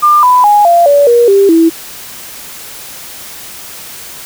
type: tone with pitch steps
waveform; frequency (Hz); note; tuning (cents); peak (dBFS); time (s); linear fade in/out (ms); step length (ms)
sine; 1199 / 996.7 / 828.5 / 688.6 / 572.4 / 475.8 / 395.5 / 328.8; D6 / B5 / G#5 / F5 / D5 / A#4 / G4 / E4; +36 / +16 / -4 / -25 / -45 / +35 / +15 / -4; -3; 0.02-1.7; 20; 210
effects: white hiss -28 dBFS RMS until 4.25 s